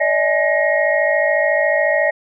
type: tone cluster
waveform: sine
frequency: 582 / 636 / 842 / 1882 / 2149 Hz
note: D5 / D#5 / G#5 / A#6 / C7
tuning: -16 / +38 / +24 / +16 / +46 cents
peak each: -18 / -18 / -26 / -18 / -27 dBFS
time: 0-2.11 s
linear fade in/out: 10 ms
effects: none